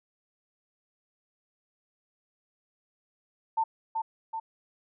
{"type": "tone with echo", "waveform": "sine", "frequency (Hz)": 895, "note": "A5", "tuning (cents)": 29, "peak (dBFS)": -23, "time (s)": [3.57, 3.64], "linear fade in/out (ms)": 10, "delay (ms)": 380, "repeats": 2, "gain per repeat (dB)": -4, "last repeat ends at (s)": 4.4, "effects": []}